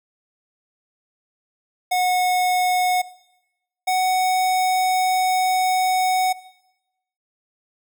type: tone pair in turn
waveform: square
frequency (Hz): 730 / 743.6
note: F#5 / F#5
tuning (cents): -24 / +8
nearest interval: unison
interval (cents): 32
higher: second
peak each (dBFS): -18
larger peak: neither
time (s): 1.91-3.02 / 3.87-6.33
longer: second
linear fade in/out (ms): 10
effects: noise-tail reverb RT60 0.9 s tail -18 dB re dry